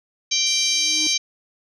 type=harmonic tone; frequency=784 Hz; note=G5; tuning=in tune; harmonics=3 / 4 / 5 / 6 / 7 / 8; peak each=-27 / -26 / -24 / -26 / -26 / -23 dBFS; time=0.31-1.18 s; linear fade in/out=10 ms
type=noise; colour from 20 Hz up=violet; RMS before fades=-31 dBFS; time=0.46-1.14 s; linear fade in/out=10 ms
type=tone with exponential growth; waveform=triangle; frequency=309.4 Hz; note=D#4; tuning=10 cents flat; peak=-25 dBFS; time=0.51-1.07 s; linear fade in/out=1 ms; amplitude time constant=120 ms
effects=resampled to 24000 Hz